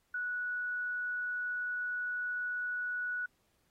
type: tone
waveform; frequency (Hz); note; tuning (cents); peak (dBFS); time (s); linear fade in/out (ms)
sine; 1471; F#6; -11; -33; 0.14-3.26; 5
effects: pink hiss -75 dBFS RMS until 3.7 s + AAC 48 kbps